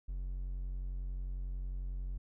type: tone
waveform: triangle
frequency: 45.55 Hz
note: F#1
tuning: 26 cents flat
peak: -34 dBFS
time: 0.08-2.18 s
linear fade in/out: 10 ms
effects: none

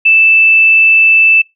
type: tone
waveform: sine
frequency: 2641 Hz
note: E7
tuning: 3 cents sharp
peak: -4 dBFS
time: 0.05-1.42 s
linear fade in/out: 10 ms
effects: noise-tail reverb RT60 0.2 s tail -25 dB re dry

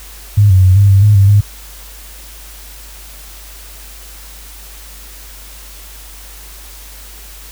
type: tone with pitch steps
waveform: sine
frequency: 102.8 / 93.7 / 92.9 / 100.2 / 97.6 / 104.5 / 98.4 / 102.5 Hz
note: G#2 / F#2 / F#2 / G2 / G2 / G#2 / G2 / G#2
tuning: -17 / +22 / +7 / +38 / -7 / +11 / +7 / -22 cents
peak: -4 dBFS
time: 0.37-1.41 s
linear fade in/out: 10 ms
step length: 130 ms
effects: added 50 Hz sine -34 dBFS peak until 7.51 s + white hiss -36 dBFS RMS until 7.51 s

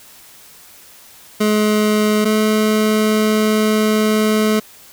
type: tone pair in turn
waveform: 25% pulse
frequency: 212.4 / 215.2 Hz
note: G#3 / A3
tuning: +39 / -38 cents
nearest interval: unison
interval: 23 cents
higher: second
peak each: -9 dBFS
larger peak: neither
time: 1.4-2.25 / 2.25-4.6 s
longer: second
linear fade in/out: 10 ms
effects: white hiss -43 dBFS RMS until 4.92 s

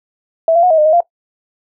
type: tone with pitch steps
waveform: sine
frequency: 655 / 683 / 726 / 639 / 608 / 627 / 692 Hz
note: E5 / F5 / F#5 / D#5 / D#5 / D#5 / F5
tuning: -11 / -39 / -33 / +46 / -40 / +13 / -16 cents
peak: -7 dBFS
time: 0.48-1.005 s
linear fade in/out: 2 ms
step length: 75 ms
effects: noise-tail reverb RT60 0.1 s tail -19 dB re dry

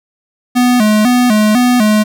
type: tone with vibrato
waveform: square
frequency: 229.4 Hz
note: A#3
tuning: 28 cents flat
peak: -8 dBFS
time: 0.55-2.04 s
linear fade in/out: 20 ms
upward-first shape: square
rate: 2 Hz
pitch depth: 130 cents each way
effects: none

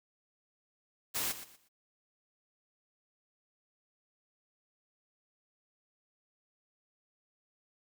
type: noise with echo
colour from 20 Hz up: white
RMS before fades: -34 dBFS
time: 1.14-1.33 s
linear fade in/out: 20 ms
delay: 120 ms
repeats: 3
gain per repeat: -12 dB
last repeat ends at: 1.69 s
effects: none

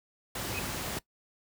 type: noise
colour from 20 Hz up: pink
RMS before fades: -35 dBFS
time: 0.35-0.99 s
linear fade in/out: 5 ms
type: tone with exponential growth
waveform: sine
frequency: 2527 Hz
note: D#7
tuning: 26 cents sharp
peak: -29 dBFS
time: 0.48-0.59 s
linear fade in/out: 2 ms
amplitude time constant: 22 ms
type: clicks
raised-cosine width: 2 ms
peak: -24 dBFS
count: 2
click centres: 0.967 / 0.97 s
effects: noise-tail reverb RT60 0.1 s tail -20 dB re dry + high-pass 60 Hz 12 dB/octave

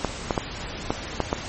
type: clicks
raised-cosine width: 1 ms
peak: -7 dBFS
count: 6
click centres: 0.047 / 0.308 / 0.378 / 0.905 / 1.203 / 1.329 s
effects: pink hiss -34 dBFS RMS until 1.48 s + MP3 32 kbps

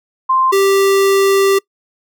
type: tone pair in turn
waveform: sine / square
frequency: 1046.5 / 392 Hz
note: C6 / G4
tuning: 0 / 0 cents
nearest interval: octave + perfect fourth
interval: 1700 cents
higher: first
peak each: -10 dBFS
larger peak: neither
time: 0.29-0.52 / 0.52-1.59 s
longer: second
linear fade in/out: 10 ms
effects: noise-tail reverb RT60 0.1 s tail -24 dB re dry

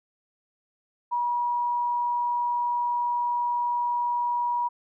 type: tone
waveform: sine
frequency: 963 Hz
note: B5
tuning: 44 cents flat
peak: -23 dBFS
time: 1.11-4.69 s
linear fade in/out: 20 ms
effects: none

